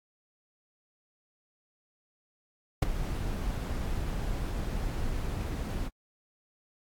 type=noise with ADSR envelope; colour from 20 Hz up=brown; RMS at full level=-17 dBFS; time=2.82-5.9 s; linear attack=7 ms; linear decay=13 ms; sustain=-15 dB; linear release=40 ms; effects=AAC 64 kbps